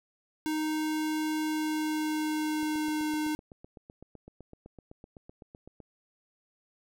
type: tone with pitch glide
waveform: square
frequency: 310.1 to 305.7 Hz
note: D#4 to D#4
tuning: -6 to -30 cents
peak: -29 dBFS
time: 0.46-3.35 s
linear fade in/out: 0 ms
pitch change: -24 cents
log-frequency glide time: 1.41-3.17 s
type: click train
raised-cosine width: 2 ms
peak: -34 dBFS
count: 26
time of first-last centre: 2.63-5.803 s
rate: 7.88 Hz
effects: none